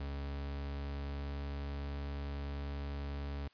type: tone with pitch glide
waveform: 40% pulse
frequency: 70.3 to 70.79 Hz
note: C#2 to C#2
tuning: +25 to +37 cents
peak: -37 dBFS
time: 0-3.48 s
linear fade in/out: 5 ms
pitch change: +12 cents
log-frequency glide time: 0.15-1.83 s
effects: white hiss -68 dBFS RMS until 3.53 s + resampled to 11025 Hz